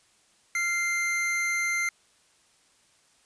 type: tone pair together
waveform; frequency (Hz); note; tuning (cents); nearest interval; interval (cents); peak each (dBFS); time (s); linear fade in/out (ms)
square; 1384.7 / 2093; F6 / C7; -15 / 0; perfect fifth; 715; -35 / -26; 0.55-1.89; 2
effects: white hiss -63 dBFS RMS until 3.25 s + resampled to 22050 Hz